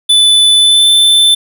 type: tone with pitch glide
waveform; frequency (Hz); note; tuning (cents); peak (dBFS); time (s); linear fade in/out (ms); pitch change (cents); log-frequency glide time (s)
square; 3494 to 3533; A7 to A7; -13 to +6; -5; 0.09-1.35; 10; +19; 0.55-0.89
effects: none